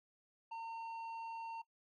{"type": "tone with low-pass filter", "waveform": "square", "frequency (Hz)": 911, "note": "A#5", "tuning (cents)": -40, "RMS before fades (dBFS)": -45, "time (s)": [0.51, 1.62], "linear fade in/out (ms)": 10, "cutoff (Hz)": 2200, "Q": 0.96, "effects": ["noise-tail reverb RT60 0.1 s tail -20 dB re dry"]}